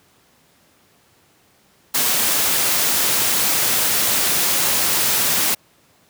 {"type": "noise", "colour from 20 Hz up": "white", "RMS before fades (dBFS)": -18, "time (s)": [1.94, 5.55], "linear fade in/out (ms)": 10, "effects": ["pink hiss -56 dBFS RMS until 6.09 s", "high-pass 100 Hz 12 dB/octave"]}